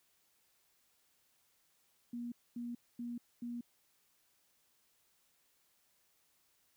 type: tone bursts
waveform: sine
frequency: 239 Hz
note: A#3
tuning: 43 cents sharp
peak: -39 dBFS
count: 4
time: 2.13-3.61 s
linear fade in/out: 5 ms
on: 190 ms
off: 240 ms
effects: white hiss -74 dBFS RMS until 6.76 s